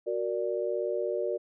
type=chord; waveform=sine; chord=Gb augmented; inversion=none; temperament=equal; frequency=370 / 466.2 / 587.3 Hz; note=Gb4 / Bb4 / D5; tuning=0 / 0 / 0 cents; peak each=-32 dBFS; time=0.06-1.38 s; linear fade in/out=20 ms; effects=none